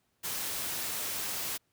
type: noise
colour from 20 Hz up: white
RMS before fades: -35 dBFS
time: 0.23-1.58 s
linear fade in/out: 20 ms
effects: pink hiss -75 dBFS RMS until 1.72 s + high-pass 60 Hz 12 dB/octave